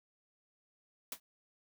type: noise with exponential decay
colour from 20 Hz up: white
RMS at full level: -36 dBFS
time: 1.12-1.2 s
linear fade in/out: 2 ms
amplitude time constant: 17 ms
effects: none